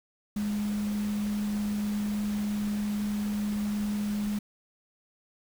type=tone in noise; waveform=sine; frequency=207.7 Hz; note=G#3; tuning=in tune; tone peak=-27 dBFS; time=0.36-4.39 s; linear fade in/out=5 ms; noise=pink; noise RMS=-43 dBFS; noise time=0.36-4.39 s; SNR=+13 dB; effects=none